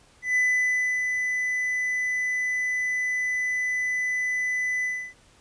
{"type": "tone with ADSR envelope", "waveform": "triangle", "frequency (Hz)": 2000, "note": "B6", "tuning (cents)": 21, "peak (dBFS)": -17, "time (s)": [0.22, 5.14], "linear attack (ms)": 140, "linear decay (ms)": 650, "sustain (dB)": -5, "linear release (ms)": 300, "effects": ["pink hiss -57 dBFS RMS until 5.4 s", "resampled to 22050 Hz"]}